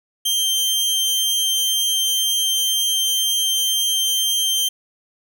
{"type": "tone", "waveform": "sawtooth", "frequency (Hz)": 3149, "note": "G7", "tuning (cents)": 7, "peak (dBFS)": -14, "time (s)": [0.25, 4.69], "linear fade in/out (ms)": 10, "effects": []}